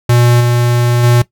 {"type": "tone with level steps", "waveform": "square", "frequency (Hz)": 120.6, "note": "B2", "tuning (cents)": -41, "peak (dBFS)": [-7, -10, -7], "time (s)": [0.09, 1.22], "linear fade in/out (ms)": 5, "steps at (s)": [0.4, 1.03], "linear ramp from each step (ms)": 10, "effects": ["noise-tail reverb RT60 0.1 s tail -17 dB re dry"]}